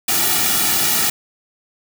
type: noise with comb filter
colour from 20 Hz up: white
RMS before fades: -17 dBFS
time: 0.08-1.1 s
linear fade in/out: 5 ms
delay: 1.9 ms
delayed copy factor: -0.75
effects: none